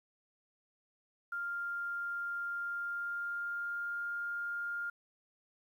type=tone with pitch glide; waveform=sine; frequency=1398 to 1406.9 Hz; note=F6 to F6; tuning=+1 to +12 cents; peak=-35 dBFS; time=1.32-4.9 s; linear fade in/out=5 ms; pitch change=+11 cents; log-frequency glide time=2.51-4.11 s; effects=11-bit